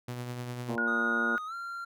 sawtooth tone with tremolo, 122.7 Hz, B2, 11 cents flat, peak -30 dBFS, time 0.08-0.76 s, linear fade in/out 5 ms, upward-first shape triangle, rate 10 Hz, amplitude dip 40%
harmonic tone, 116.54 Hz, A#2, in tune, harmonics 2 / 3 / 4 / 5 / 6 / 7 / 8 / 9, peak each -34 / -38 / -40 / -42 / -44 / -45 / -46 / -47 dBFS, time 0.68-1.37 s, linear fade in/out 20 ms
sine tone, 1441 Hz, F#6, 46 cents flat, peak -27 dBFS, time 0.78-1.38 s, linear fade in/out 0 ms
triangle tone with pitch glide, 1244.5 to 1380.9 Hz, D#6 to F6, 0 to -20 cents, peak -34 dBFS, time 0.87-1.85 s, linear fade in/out 10 ms, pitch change +180 cents, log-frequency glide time 1.46-1.54 s
effects none

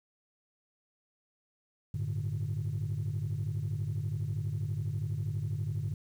sine chord, G suspended second, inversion none, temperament just, 98 / 110.25 / 147 Hz, G2 / A2 / D3, 0 / +4 / +2 cents, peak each -34 dBFS, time 1.94-5.94 s, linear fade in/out 5 ms, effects tanh soft clip ceiling -26 dBFS + 10-bit

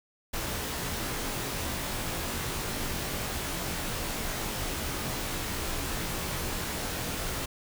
pink noise with comb filter, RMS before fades -33 dBFS, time 0.33-7.46 s, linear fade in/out 10 ms, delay 20 ms, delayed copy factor -0.8, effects none

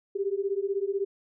sine beating tone pair, 387.5 / 403.5 Hz, G4 / G#4, -20 / -50 cents, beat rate 16 Hz, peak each -29 dBFS, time 0.15-1.05 s, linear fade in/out 10 ms, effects none

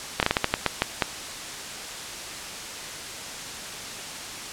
slowing click train, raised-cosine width 0.3 ms, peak -3 dBFS, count 10, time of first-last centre 0.2-1.022 s, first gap 28 ms, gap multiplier 1.28, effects white hiss -35 dBFS RMS until 4.52 s + low-pass 8000 Hz 12 dB/octave

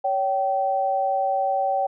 sine tone pair together, 561.1 / 772 Hz, C#5 / G5, +21 / -27 cents, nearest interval tritone, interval 552 cents, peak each -25 / -21 dBFS, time 0.04-1.87 s, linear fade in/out 10 ms, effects none

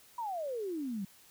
sine exponential sweep, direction down, 987.8 to 185 Hz, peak -34 dBFS, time 0.18-1.05 s, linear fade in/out 5 ms, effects white hiss -60 dBFS RMS until 1.3 s

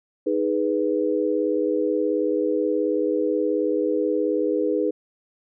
sine chord, G# minor, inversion second, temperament equal, 311.1 / 415.3 / 493.9 Hz, D#4 / G#4 / B4, 0 / 0 / 0 cents, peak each -24 dBFS, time 0.26-4.91 s, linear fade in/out 10 ms, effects none

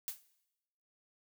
blue noise with exponential decay, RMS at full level -35 dBFS, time 0.08-0.22 s, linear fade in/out 0 ms, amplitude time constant 30 ms, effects noise-tail reverb RT60 0.9 s tail -18 dB re dry

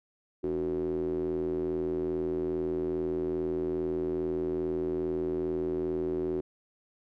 square tone with band-pass filter, 41.2 Hz, E1, in tune, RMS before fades -31 dBFS, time 0.43-6.41 s, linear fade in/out 10 ms, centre 350 Hz, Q 9.6, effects none

